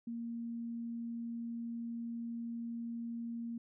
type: tone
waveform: sine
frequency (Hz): 233.1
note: A#3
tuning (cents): 0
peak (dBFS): -38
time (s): 0.07-3.58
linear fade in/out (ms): 5
effects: none